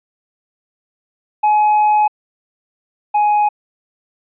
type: tone pair in turn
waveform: triangle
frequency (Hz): 845 / 835.8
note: G#5 / G#5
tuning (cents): +30 / +11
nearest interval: unison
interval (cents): 19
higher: first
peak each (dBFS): -8 / -9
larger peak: first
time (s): 1.43-2.08 / 3.14-3.49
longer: first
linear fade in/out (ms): 10
effects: resampled to 8000 Hz